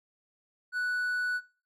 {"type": "tone with hard clipping", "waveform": "triangle", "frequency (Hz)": 1480, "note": "F#6", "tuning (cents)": 0, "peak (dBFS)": -29, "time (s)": [0.72, 1.41], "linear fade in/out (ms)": 50, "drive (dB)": 6, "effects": ["noise-tail reverb RT60 0.4 s tail -21 dB re dry"]}